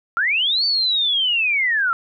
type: linear two-way sweep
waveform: sine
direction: up then down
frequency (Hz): 1318.5 to 4573 to 1318.5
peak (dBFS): -16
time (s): 0.17-1.93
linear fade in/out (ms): 0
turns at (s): 0.65
effects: none